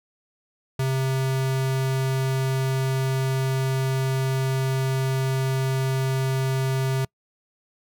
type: tone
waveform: square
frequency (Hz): 132.6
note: C3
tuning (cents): +23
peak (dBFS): -22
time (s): 0.79-7.05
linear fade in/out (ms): 5
effects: noise-tail reverb RT60 0.1 s tail -26 dB re dry